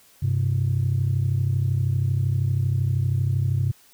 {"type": "tone pair together", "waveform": "sine", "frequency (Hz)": [97.8, 130.55], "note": ["G2", "C3"], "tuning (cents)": [-4, -3], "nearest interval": "perfect fourth", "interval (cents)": 501, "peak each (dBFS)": -21, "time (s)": [0.22, 3.72], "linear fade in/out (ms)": 10, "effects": ["tanh soft clip ceiling -14 dBFS", "white hiss -55 dBFS RMS until 3.93 s"]}